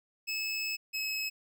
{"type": "tone pair in turn", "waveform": "25% pulse", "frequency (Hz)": [2597, 2575], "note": ["E7", "E7"], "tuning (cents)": [-26, -41], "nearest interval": "unison", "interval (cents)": 15, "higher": "first", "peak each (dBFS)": -28, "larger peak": "neither", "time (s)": [[0.27, 0.77], [0.93, 1.3]], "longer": "first", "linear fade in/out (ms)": 20, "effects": []}